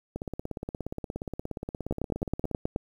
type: two click trains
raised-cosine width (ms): 2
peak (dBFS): -20 / -14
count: 41 / 9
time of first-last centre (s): 0.16-2.513 / 1.91-2.761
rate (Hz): 17 / 9.4
effects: 9-bit